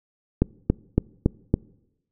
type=click train; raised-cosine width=3 ms; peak=-4 dBFS; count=5; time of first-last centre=0.42-1.54 s; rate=3.57 Hz; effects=noise-tail reverb RT60 0.9 s tail -25 dB re dry